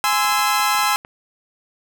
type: chord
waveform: sawtooth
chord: Ab augmented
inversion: none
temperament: equal with one note detuned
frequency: 830.6 / 1035.1 / 1318.5 Hz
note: Ab5 / C6 / E6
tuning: 0 / -19 / 0 cents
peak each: -17 dBFS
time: 0.04-0.96 s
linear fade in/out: 0 ms
type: clicks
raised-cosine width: 0.5 ms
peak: -23 dBFS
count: 10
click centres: 0.131 / 0.249 / 0.293 / 0.324 / 0.392 / 0.596 / 0.749 / 0.79 / 0.835 / 1.049 s
effects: none